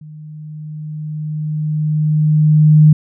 sine tone with level ramp, 153.1 Hz, D#3, 28 cents flat, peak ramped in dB -32 to -3 dBFS, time 0.01-2.93 s, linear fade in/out 5 ms, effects none

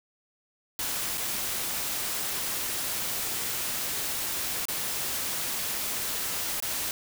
white noise with dropouts, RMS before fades -31 dBFS, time 0.79-6.91 s, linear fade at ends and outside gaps 1 ms, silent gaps 1.174-1.178 / 4.654-4.684 / 6.602-6.624 s, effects none

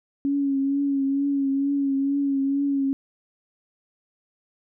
sine tone with vibrato, 277.2 Hz, C#4, in tune, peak -20 dBFS, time 0.25-2.93 s, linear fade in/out 0 ms, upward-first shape triangle, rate 2.2 Hz, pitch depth 40 cents each way, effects none

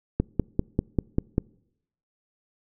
click train, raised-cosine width 3 ms, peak -8 dBFS, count 7, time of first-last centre 0.2-1.381 s, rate 5.08 Hz, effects noise-tail reverb RT60 0.8 s tail -26 dB re dry

